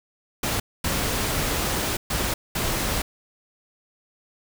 pink noise bursts at uneven times, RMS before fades -25 dBFS, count 4, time 0.43-0.6 / 0.84-1.97 / 2.1-2.34 / 2.55-3.02 s, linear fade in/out 5 ms, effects none

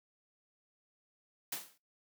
white noise with exponential decay, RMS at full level -35 dBFS, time 1.52-1.78 s, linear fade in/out 5 ms, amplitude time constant 56 ms, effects noise-tail reverb RT60 0.2 s tail -21 dB re dry + high-pass 150 Hz 12 dB/octave

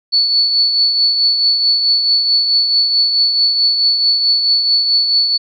sine tone with tremolo, 4443 Hz, C#8, 3 cents sharp, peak -8 dBFS, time 0.12-5.38 s, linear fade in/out 20 ms, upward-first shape triangle, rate 4.6 Hz, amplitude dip 50%, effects none

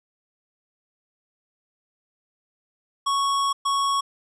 square tone bursts at uneven times, 1108.7 Hz, C#6, in tune, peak -21 dBFS, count 2, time 3.06-3.53 / 3.65-4.01 s, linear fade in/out 10 ms, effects resampled to 22050 Hz

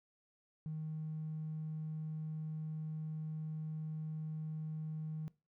triangle tone, 156.2 Hz, D#3, 7 cents sharp, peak -35 dBFS, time 0.66-5.28 s, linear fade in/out 0 ms, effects noise-tail reverb RT60 0.3 s tail -23 dB re dry + tanh soft clip ceiling -36 dBFS

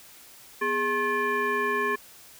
sine tone with frequency modulation, 1073 Hz, C6, 43 cents sharp, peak -23 dBFS, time 0.61-1.96 s, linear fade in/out 10 ms, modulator 660 Hz, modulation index 1.4, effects white hiss -50 dBFS RMS until 2.39 s

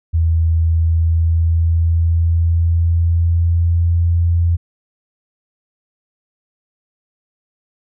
sine tone with pitch glide, 81.9 to 85.13 Hz, E2 to F2, -11 to -44 cents, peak -11 dBFS, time 0.13-4.57 s, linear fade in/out 20 ms, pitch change +67 cents, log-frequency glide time 0.69-3.98 s, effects none

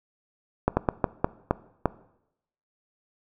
slowing click train, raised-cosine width 1 ms, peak -6 dBFS, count 7, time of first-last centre 0.68-1.857 s, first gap 90 ms, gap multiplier 1.31, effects noise-tail reverb RT60 0.8 s tail -19 dB re dry

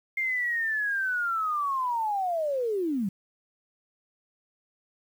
sine linear sweep, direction down, 2125 to 180 Hz, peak -25 dBFS, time 0.17-3.09 s, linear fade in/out 5 ms, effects 9-bit

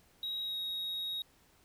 sine tone with pitch glide, 3815 to 3778 Hz, A#7 to A#7, +39 to +22 cents, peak -32 dBFS, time 0.23-1.22 s, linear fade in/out 2 ms, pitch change -17 cents, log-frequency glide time 0.42-0.57 s, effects tanh soft clip ceiling -34 dBFS + pink hiss -66 dBFS RMS until 1.64 s

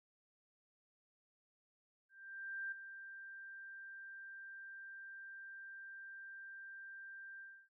sine tone with ADSR envelope, 1580 Hz, G6, 13 cents sharp, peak -39 dBFS, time 2.09-7.69 s, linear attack 630 ms, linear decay 5 ms, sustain -10 dB, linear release 290 ms, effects none

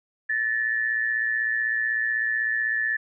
sine tone pair together, 1745 / 1861 Hz, A6 / A#6, -15 / -3 cents, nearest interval minor second, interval 112 cents, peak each -23 / -29 dBFS, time 0.29-2.97 s, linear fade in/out 10 ms, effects none

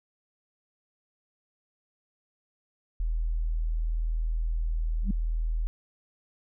sine tone, 40.4 Hz, E1, 34 cents flat, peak -25 dBFS, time 3-5.67 s, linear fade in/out 0 ms
sine tone with exponential growth, 196 Hz, G3, in tune, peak -23 dBFS, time 5.01-5.11 s, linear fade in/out 5 ms, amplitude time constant 20 ms
effects none

